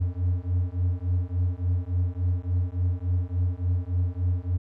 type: beating tone pair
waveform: triangle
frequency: 87.6 / 91.1 Hz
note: F2 / F#2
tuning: +6 / -26 cents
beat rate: 3.5 Hz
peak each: -24 dBFS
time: 0-4.58 s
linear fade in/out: 20 ms
effects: none